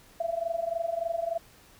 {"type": "tone with amplitude modulation", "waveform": "sine", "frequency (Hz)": 671, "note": "E5", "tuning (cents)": 31, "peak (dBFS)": -24, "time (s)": [0.2, 1.38], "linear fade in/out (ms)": 5, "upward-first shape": "sine", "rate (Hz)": 23.4, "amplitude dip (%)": 85, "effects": ["pink hiss -56 dBFS RMS until 1.79 s"]}